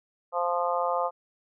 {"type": "harmonic tone", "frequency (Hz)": 174.61, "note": "F3", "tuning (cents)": 0, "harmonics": [3, 4, 5, 6, 7], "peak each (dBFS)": [-29, -30, -31, -32, -32], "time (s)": [0.32, 1.11], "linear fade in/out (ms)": 50, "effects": []}